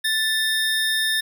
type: tone pair together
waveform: square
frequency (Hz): 1760 / 3668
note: A6 / A#7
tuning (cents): 0 / -29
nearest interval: octave + minor second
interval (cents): 1271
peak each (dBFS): -23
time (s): 0.04-1.21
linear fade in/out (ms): 10
effects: none